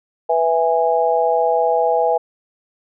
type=chord; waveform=sine; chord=E major; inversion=second; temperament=just; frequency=494.4 / 659.3 / 824.1 Hz; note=B4 / E5 / G#5; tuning=+2 / 0 / -14 cents; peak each=-18 dBFS; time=0.29-2.18 s; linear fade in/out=10 ms; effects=none